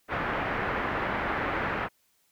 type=low-pass noise; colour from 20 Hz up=white; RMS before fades=-30 dBFS; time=0.08-1.89 s; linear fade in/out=50 ms; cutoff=1900 Hz; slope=24 dB/octave; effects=white hiss -69 dBFS RMS until 2.31 s